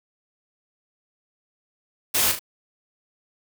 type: noise with echo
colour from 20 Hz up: white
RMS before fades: -21 dBFS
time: 2.14-2.32 s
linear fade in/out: 10 ms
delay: 37 ms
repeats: 2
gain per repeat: -7 dB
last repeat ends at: 2.394 s
effects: none